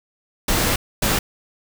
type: noise bursts at uneven times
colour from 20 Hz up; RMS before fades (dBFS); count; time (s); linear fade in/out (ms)
pink; -19; 2; 0.48-0.76 / 1.02-1.19; 5
effects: none